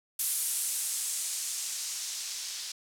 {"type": "noise with low-pass filter sweep", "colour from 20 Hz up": "violet", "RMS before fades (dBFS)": -34, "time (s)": [0.19, 2.72], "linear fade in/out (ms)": 5, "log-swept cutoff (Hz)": [11000, 5000], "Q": 1.3, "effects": []}